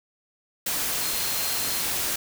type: tone in noise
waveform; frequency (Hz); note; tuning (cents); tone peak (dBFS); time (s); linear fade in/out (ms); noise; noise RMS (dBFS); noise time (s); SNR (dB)
sine; 4186; C8; 0; -35; 1.01-1.82; 5; white; -27; 0.66-2.16; -11
effects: none